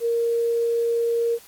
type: tone with quantisation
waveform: sine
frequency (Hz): 466.2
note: A#4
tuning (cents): 0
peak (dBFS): -19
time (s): 0-1.39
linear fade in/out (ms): 50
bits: 8
effects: white hiss -49 dBFS RMS until 1.47 s + AAC 64 kbps